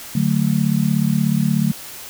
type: chord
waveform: sine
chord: D major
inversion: none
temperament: just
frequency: 146.83 / 183.54 / 220.2 Hz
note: D3 / F#3 / A3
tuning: 0 / -14 / +2 cents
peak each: -19 dBFS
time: 0.15-1.72 s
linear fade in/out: 5 ms
effects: white hiss -35 dBFS RMS until 2.09 s